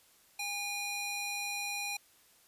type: tone with high-pass filter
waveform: square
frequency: 814 Hz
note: G#5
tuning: 35 cents flat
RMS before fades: -37 dBFS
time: 0.39-1.97 s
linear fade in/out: 5 ms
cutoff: 1900 Hz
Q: 0.97
effects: white hiss -64 dBFS RMS until 2.47 s + resampled to 32000 Hz